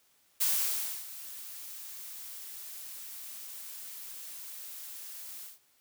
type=noise with ADSR envelope; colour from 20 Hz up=blue; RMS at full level=-27 dBFS; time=0.4-5.59 s; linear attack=15 ms; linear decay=620 ms; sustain=-17 dB; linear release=160 ms; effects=white hiss -68 dBFS RMS until 5.8 s + high-pass 60 Hz 12 dB/octave